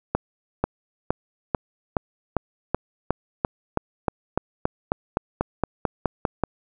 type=accelerating click train; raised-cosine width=1 ms; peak=-6 dBFS; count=21; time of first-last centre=0.15-6.437 s; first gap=490 ms; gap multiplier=0.95; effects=none